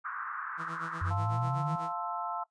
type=band-pass noise; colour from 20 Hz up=white; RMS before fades=-38 dBFS; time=0.04-1.11 s; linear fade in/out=20 ms; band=1100 to 1500 Hz; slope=48 dB/octave
type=tone with tremolo; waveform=sawtooth; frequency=164.81 Hz; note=E3; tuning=in tune; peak=-36 dBFS; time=0.57-1.93 s; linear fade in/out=50 ms; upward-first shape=sine; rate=8.1 Hz; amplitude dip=80%
type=exponential sweep; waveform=sine; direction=up; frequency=87.31 to 160 Hz; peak=-30 dBFS; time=1.01-1.76 s; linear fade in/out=10 ms
type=chord; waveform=sine; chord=F major seventh; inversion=none; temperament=equal; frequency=698.5 / 880 / 1046.5 / 1318.5 Hz; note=F5 / A5 / C6 / E6; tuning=0 / 0 / 0 / 0 cents; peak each=-39 / -38 / -40 / -37 dBFS; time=1.1-2.44 s; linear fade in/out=10 ms
effects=noise-tail reverb RT60 0.1 s tail -17 dB re dry + resampled to 22050 Hz